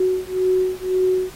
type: beating tone pair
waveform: sine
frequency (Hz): 370 / 371.9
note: F#4 / F#4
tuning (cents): 0 / +9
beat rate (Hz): 1.9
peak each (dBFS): -20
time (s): 0-1.3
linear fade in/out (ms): 5
effects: pink hiss -42 dBFS RMS until 1.35 s + AAC 48 kbps